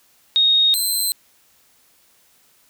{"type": "tone pair in turn", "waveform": ["sine", "15% pulse"], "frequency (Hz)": [3729, 4098], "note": ["A#7", "C8"], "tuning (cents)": [0, -37], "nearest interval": "major second", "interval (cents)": 163, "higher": "second", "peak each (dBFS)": -12, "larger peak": "neither", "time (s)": [[0.36, 0.74], [0.74, 1.12]], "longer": "neither", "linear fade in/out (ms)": 0, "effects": ["white hiss -57 dBFS RMS until 2.69 s"]}